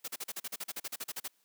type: noise bursts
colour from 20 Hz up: white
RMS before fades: -38 dBFS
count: 16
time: 0.04-1.281 s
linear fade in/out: 10 ms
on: 41 ms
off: 39 ms
effects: white hiss -72 dBFS RMS until 1.44 s + high-pass 200 Hz 12 dB/octave